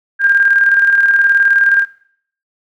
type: tone with tremolo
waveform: sine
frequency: 1603 Hz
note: G6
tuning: 38 cents sharp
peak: -6 dBFS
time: 0.19-1.86 s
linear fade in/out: 50 ms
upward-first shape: square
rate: 19 Hz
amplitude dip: 40%
effects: noise-tail reverb RT60 0.6 s tail -18 dB re dry

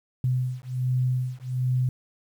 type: beating tone pair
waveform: sine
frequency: 126.4 / 127.7 Hz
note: B2 / C3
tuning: +41 / -42 cents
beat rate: 1.3 Hz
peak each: -26 dBFS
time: 0.24-1.89 s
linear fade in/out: 2 ms
effects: 9-bit

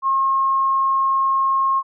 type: tone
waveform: sine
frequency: 1077 Hz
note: C6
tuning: 50 cents sharp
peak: -15 dBFS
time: 0.02-1.83 s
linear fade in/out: 50 ms
effects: none

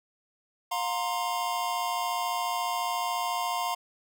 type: chord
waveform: square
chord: F suspended fourth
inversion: none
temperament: equal with one note detuned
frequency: 708.6 / 932.3 / 1046.5 Hz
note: F5 / Bb5 / C6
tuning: +25 / 0 / 0 cents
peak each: -33 dBFS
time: 0.71-3.75 s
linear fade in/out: 10 ms
effects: none

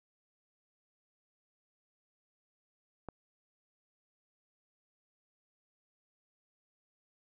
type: click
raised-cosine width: 1 ms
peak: -27 dBFS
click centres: 3.087 s
effects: none

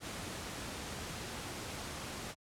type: noise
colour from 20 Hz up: pink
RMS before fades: -42 dBFS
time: 0-2.35 s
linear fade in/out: 50 ms
effects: high-pass 60 Hz 12 dB/octave + low-pass 10000 Hz 12 dB/octave

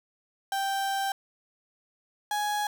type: tone pair in turn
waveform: 35% pulse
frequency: 784 / 832.9 Hz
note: G5 / G#5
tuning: 0 / +5 cents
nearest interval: minor second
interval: 105 cents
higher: second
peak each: -25 dBFS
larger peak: neither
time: 0.52-1.12 / 2.31-2.67 s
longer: first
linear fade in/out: 2 ms
effects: none

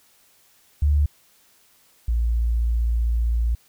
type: tone pair in turn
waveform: sine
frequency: 73 / 57.72 Hz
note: D2 / A#1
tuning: -10 / -16 cents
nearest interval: major third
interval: 406 cents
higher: first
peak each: -15 / -18 dBFS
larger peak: first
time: 0.82-1.06 / 2.08-3.55 s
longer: second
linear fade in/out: 5 ms
effects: white hiss -58 dBFS RMS until 3.68 s

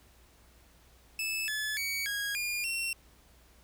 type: tone with pitch steps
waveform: sawtooth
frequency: 2618 / 1721 / 2250 / 1644 / 2420 / 2721 Hz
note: E7 / A6 / C#7 / G#6 / D#7 / F7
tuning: -13 / -39 / +25 / -18 / -49 / -46 cents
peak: -28 dBFS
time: 1.19-2.93 s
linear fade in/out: 2 ms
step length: 290 ms
effects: added 60 Hz sine -61 dBFS peak until 3.63 s + pink hiss -62 dBFS RMS until 3.63 s

